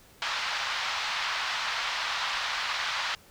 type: band-pass noise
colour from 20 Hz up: pink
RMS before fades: -31 dBFS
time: 0.22-3.15 s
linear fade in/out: 0 ms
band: 910 to 4800 Hz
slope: 24 dB/octave
effects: pink hiss -56 dBFS RMS until 3.3 s